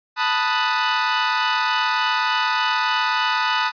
sawtooth chord, B dominant seventh, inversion third, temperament equal, 880 / 987.8 / 1244.5 / 1480 Hz, A5 / B5 / D#6 / F#6, 0 / 0 / 0 / 0 cents, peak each -20 dBFS, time 0.16-3.72 s, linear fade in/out 50 ms, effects resampled to 11025 Hz

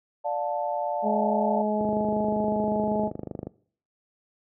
sine chord, D minor, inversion none, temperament equal with one note detuned, 587.3 / 709.4 / 880 Hz, D5 / F5 / A5, 0 / +27 / 0 cents, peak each -29 / -30 / -30 dBFS, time 0.24-1.63 s, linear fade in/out 20 ms
harmonic tone, 212.1 Hz, G#3, 37 cents sharp, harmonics 1 / 2 / 3 / 4, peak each -26 / -30 / -28 / -31 dBFS, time 1.02-3.11 s, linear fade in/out 50 ms
click train, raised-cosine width 2 ms, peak -19 dBFS, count 43, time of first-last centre 1.81-3.47 s, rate 25.3 Hz
effects noise-tail reverb RT60 0.5 s tail -20 dB re dry + high-pass 100 Hz 12 dB/octave

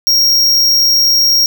square tone, 5588 Hz, F8, in tune, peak -8 dBFS, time 0.07-1.46 s, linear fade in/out 0 ms, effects none

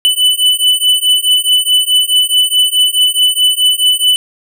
square beating tone pair, 2990 / 2994.7 Hz, F#7 / F#7, +17 / +20 cents, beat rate 4.7 Hz, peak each -12 dBFS, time 0.05-4.16 s, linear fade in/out 0 ms, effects none

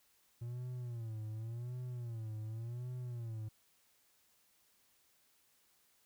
triangle tone with vibrato, 116.54 Hz, A#2, in tune, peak -38 dBFS, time 0.41-3.49 s, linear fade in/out 10 ms, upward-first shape sine, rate 0.89 Hz, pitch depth 130 cents each way, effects white hiss -72 dBFS RMS until 6.05 s

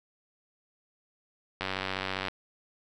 click train, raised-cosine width 0.3 ms, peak -15 dBFS, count 65, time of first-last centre 1.61-2.284 s, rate 95 Hz, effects none

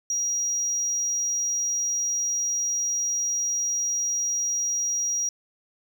triangle tone, 5730 Hz, F8, 44 cents sharp, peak -21 dBFS, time 0.1-5.29 s, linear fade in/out 2 ms, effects tanh soft clip ceiling -19 dBFS + 9-bit

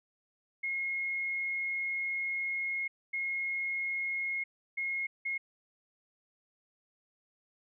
sine tone bursts at uneven times, 2157 Hz, C#7, 48 cents flat, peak -31 dBFS, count 4, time 0.63-2.88 / 3.13-4.44 / 4.77-5.07 / 5.25-5.38 s, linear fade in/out 10 ms, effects none

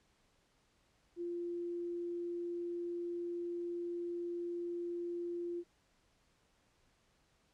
sine tone, 346.6 Hz, F4, 13 cents flat, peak -37 dBFS, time 1.16-5.64 s, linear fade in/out 50 ms, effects pink hiss -73 dBFS RMS until 7.53 s + low-pass 8000 Hz 12 dB/octave

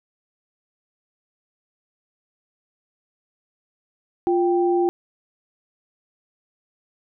sine tone pair together, 350.3 / 784 Hz, F4 / G5, +5 / 0 cents, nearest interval octave + major second, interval 1395 cents, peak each -17 / -24 dBFS, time 4.27-4.89 s, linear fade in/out 0 ms, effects none

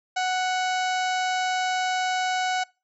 harmonic tone with a mistuned harmonic, 740 Hz, F#5, in tune, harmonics 1 / 2 / 3 / 4 / 5 / 6 / 7 / 8 / 9 / 10, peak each -24 / -30 / -34 / -36 / -38 / -40 / -41 / -42 / -43 / -44 dBFS, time 0.16-2.64 s, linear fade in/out 10 ms, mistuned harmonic 5, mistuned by +75 cents, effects noise-tail reverb RT60 0.3 s tail -25 dB re dry

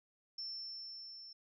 sine tone with level ramp, 5370 Hz, E8, 31 cents sharp, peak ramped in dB -40 to -50 dBFS, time 0.38-1.33 s, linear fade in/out 5 ms, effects none

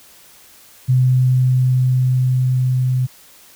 sine tone with level ramp, 127.8 Hz, C3, 40 cents flat, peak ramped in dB -10 to -14 dBFS, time 0.88-3.07 s, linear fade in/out 20 ms, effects white hiss -46 dBFS RMS until 3.55 s

